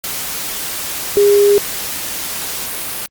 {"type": "tone in noise", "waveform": "sine", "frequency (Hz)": 407, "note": "G#4", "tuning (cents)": -35, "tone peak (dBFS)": -7, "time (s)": [1.17, 1.58], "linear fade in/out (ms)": 0, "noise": "white", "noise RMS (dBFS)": -23, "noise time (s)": [0.04, 3.06], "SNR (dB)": 13, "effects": ["Opus 48 kbps"]}